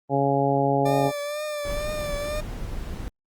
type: harmonic tone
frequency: 138.8 Hz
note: C#3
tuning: 3 cents sharp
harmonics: 1 / 2 / 3 / 4 / 5 / 6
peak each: -26 / -26 / -26 / -26 / -26 / -26 dBFS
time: 0.09-1.12 s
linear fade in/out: 50 ms
type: tone with vibrato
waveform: 40% pulse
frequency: 592 Hz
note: D5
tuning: 14 cents sharp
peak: -27 dBFS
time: 0.85-2.41 s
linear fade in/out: 10 ms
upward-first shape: triangle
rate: 2.1 Hz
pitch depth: 50 cents each way
type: noise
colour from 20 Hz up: brown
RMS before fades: -32 dBFS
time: 1.65-3.08 s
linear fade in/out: 0 ms
effects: Opus 32 kbps